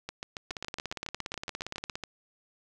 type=two click trains; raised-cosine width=0.2 ms; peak=-19 / -18 dBFS; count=15 / 26; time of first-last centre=0.09-2.037 / 0.51-1.955 s; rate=7.19 / 17.3 Hz; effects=none